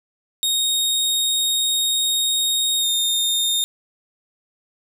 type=tone with pitch glide; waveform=sawtooth; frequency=3729 to 3663 Hz; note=A#7 to A#7; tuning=0 to -31 cents; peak=-15 dBFS; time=0.43-3.64 s; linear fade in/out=0 ms; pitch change=-31 cents; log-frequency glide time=2.8-2.86 s; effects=none